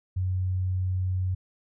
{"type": "tone", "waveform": "sine", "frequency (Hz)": 92.5, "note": "F#2", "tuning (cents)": 0, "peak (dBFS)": -24, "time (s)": [0.16, 1.35], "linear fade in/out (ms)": 10, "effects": []}